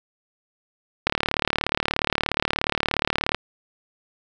click train, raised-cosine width 0.3 ms, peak -4 dBFS, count 85, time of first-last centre 1.07-3.346 s, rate 36.9 Hz, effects none

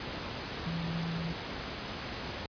sine tone in noise, 166.8 Hz, E3, 21 cents sharp, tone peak -33 dBFS, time 0.66-1.33 s, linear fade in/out 2 ms, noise pink, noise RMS -38 dBFS, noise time 0-2.46 s, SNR +2 dB, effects high-pass 60 Hz 12 dB/octave + resampled to 11025 Hz

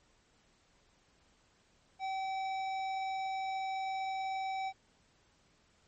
triangle tone with tanh clipping, 767 Hz, G5, 38 cents flat, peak -36 dBFS, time 1.99-4.73 s, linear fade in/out 50 ms, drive 18 dB, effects pink hiss -69 dBFS RMS until 5.87 s + MP3 32 kbps

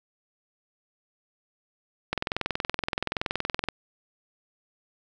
click train, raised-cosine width 0.3 ms, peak -10 dBFS, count 34, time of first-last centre 2.13-3.687 s, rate 21.2 Hz, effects none

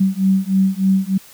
sine beating tone pair, 190 / 193.3 Hz, F#3 / G3, +46 / -24 cents, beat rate 3.3 Hz, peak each -16 dBFS, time 0-1.18 s, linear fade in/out 10 ms, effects white hiss -44 dBFS RMS until 1.33 s

